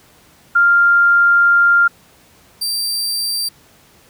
sine / sawtooth tone pair in turn, 1396 / 4696 Hz, F6 / D8, -1 / -1 cents, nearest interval octave + major sixth, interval 2100 cents, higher second, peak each -8 / -15 dBFS, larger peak first, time 0.55-1.88 / 2.61-3.49 s, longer first, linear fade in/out 10 ms, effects pink hiss -49 dBFS RMS until 4.09 s + high-pass 60 Hz 12 dB/octave

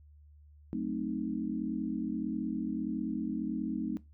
sine chord, F# diminished seventh, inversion none, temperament equal, 185 / 220 / 261.6 / 311.1 Hz, F#3 / A3 / C4 / Eb4, 0 / 0 / 0 / 0 cents, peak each -39 / -36 / -37 / -37 dBFS, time 0.73-3.97 s, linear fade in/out 0 ms, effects noise-tail reverb RT60 0.2 s tail -19 dB re dry + added 74 Hz sine -54 dBFS peak until 4.13 s

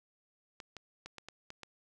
clicks, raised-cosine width 0.2 ms, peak -28 dBFS, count 7, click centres 0.602 / 0.767 / 1.06 / 1.183 / 1.286 / 1.504 / 1.633 s, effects none

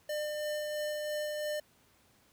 square tone with tremolo, 601 Hz, D5, 40 cents sharp, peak -33 dBFS, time 0.09-1.6 s, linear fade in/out 5 ms, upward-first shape sine, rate 3 Hz, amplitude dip 25%, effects pink hiss -66 dBFS RMS until 2.32 s + high-pass 60 Hz 12 dB/octave

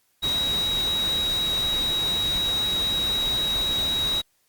sine tone in noise, 3826 Hz, A#7, 44 cents sharp, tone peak -22 dBFS, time 0.22-4.22 s, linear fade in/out 20 ms, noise pink, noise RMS -33 dBFS, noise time 0.22-4.22 s, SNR +8 dB, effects white hiss -67 dBFS RMS until 4.48 s + Opus 48 kbps

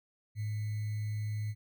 sine tone with sample-and-hold, 106.4 Hz, G#2, 42 cents sharp, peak -32 dBFS, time 0.35-1.55 s, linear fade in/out 50 ms, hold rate 2100 Hz, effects none

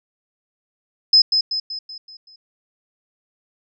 sine tone with echo, 5100 Hz, D#8, 42 cents sharp, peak -8 dBFS, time 1.13-1.22 s, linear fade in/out 5 ms, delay 190 ms, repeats 6, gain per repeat -6 dB, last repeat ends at 2.36 s, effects none

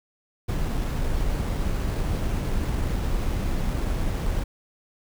brown noise with sample-and-hold, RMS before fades -25 dBFS, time 0.48-4.44 s, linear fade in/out 10 ms, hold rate 8820 Hz, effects none

